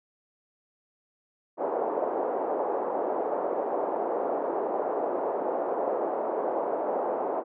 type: band-pass noise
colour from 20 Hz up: pink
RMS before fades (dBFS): -29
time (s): 1.57-7.44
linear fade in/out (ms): 50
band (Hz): 390 to 840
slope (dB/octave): 24
effects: none